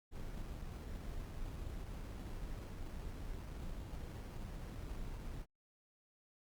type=noise with sample-and-hold; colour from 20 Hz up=brown; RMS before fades=-45 dBFS; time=0.11-5.46 s; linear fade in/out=50 ms; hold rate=3675 Hz; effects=Opus 48 kbps